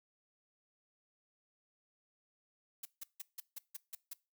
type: noise bursts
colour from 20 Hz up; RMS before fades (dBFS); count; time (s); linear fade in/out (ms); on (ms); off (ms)
blue; -44; 8; 2.83-4.134; 5; 23; 160
effects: noise-tail reverb RT60 0.3 s tail -22 dB re dry